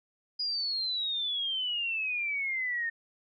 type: exponential sweep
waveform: sine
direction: down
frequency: 4935 to 1822 Hz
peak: -29 dBFS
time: 0.39-2.9 s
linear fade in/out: 10 ms
effects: none